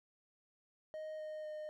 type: tone with pitch steps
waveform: triangle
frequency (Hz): 622.3 / 617.3 / 612.3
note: D#5 / D#5 / D#5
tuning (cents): 0 / -14 / -28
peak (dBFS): -40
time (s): 0.94-1.69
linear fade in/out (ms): 0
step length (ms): 250
effects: none